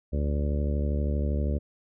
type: harmonic tone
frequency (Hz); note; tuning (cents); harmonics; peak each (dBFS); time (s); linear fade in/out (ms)
72.6; D2; -19; 1 / 2 / 3 / 4 / 5 / 6 / 7 / 8; -25 / -34 / -34 / -39 / -40 / -41 / -41 / -40; 0.12-1.59; 20
effects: none